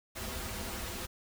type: noise with comb filter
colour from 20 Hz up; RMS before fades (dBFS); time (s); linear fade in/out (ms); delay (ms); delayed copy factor
pink; -39; 0.15-1.07; 20; 6.8; -1
effects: none